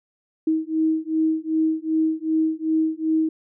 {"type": "beating tone pair", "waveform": "sine", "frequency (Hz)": [316.3, 318.9], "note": ["D#4", "D#4"], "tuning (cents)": [29, 43], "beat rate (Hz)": 2.6, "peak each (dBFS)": -22, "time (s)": [0.47, 3.29], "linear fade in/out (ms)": 5, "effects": []}